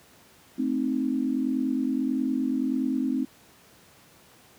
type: chord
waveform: sine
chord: A diminished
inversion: none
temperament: equal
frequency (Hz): 220 / 261.6 / 311.1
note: A3 / C4 / Eb4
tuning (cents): 0 / 0 / 0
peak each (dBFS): -31 / -25 / -30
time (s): 0.58-3.25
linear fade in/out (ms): 10
effects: pink hiss -55 dBFS RMS until 4.58 s + high-pass 100 Hz 12 dB/octave